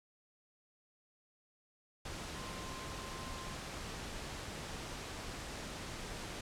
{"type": "tone in noise", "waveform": "sine", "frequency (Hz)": 1046.5, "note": "C6", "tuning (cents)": 0, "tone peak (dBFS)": -50, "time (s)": [2.35, 3.55], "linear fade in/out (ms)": 5, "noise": "pink", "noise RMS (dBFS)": -44, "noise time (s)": [2.05, 6.41], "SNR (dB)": -9, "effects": ["low-pass 8000 Hz 12 dB/octave"]}